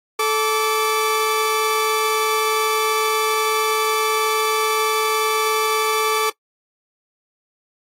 sawtooth tone pair together, 436.5 / 1160 Hz, A4 / D6, -14 / -22 cents, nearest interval octave + perfect fourth, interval 1692 cents, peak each -16 dBFS, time 0.19-6.3 s, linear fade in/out 5 ms, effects noise-tail reverb RT60 0.1 s tail -22 dB re dry + AAC 48 kbps

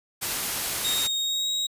white noise, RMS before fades -28 dBFS, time 0.21-1.08 s, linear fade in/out 20 ms
35% pulse tone with pitch glide, 3729 to 3801 Hz, A#7 to A#7, 0 to +33 cents, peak -23 dBFS, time 0.84-1.67 s, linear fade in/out 10 ms, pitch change +33 cents, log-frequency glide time 1.17-1.49 s
effects resampled to 32000 Hz

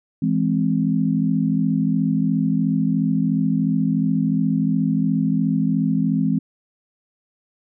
sine chord, E augmented, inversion none, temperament equal, 164.81 / 207.7 / 261.6 Hz, E3 / G#3 / B#3, 0 / 0 / 0 cents, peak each -21 dBFS, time 0.22-6.39 s, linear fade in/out 5 ms, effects none

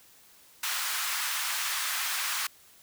pink high-pass noise, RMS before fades -31 dBFS, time 0.63-2.47 s, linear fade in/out 5 ms, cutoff 1100 Hz, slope 24 dB/octave, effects white hiss -57 dBFS RMS until 2.82 s

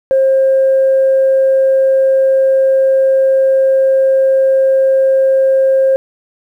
sine tone, 533 Hz, C5, 32 cents sharp, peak -6 dBFS, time 0.11-5.96 s, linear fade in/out 0 ms, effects tanh soft clip ceiling -4 dBFS + 8-bit

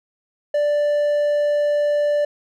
triangle tone, 587.3 Hz, D5, in tune, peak -14 dBFS, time 0.54-2.25 s, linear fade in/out 5 ms, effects none

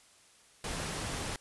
sine tone in noise, 155.56 Hz, D#3, in tune, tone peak -45 dBFS, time 0.73-1.05 s, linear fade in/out 2 ms, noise pink, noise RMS -37 dBFS, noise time 0.64-1.36 s, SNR -11 dB, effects white hiss -61 dBFS RMS until 1.4 s + resampled to 24000 Hz

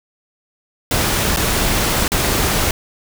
pink noise with dropouts, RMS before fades -17 dBFS, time 0.91-2.71 s, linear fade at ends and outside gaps 2 ms, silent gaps 1.363-1.37 / 2.08-2.118 s, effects none

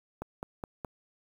click train, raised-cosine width 1 ms, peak -22 dBFS, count 4, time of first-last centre 0.22-0.848 s, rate 4.78 Hz, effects 8-bit

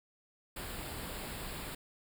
pink band-stop noise, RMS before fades -42 dBFS, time 0.56-1.75 s, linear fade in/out 5 ms, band 5100 to 7200 Hz, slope 96 dB/octave, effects none

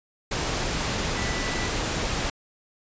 sine tone in noise, 1975.5 Hz, B6, in tune, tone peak -34 dBFS, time 1.17-1.68 s, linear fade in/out 5 ms, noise pink, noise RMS -27 dBFS, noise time 0.31-2.3 s, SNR -10 dB, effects resampled to 16000 Hz

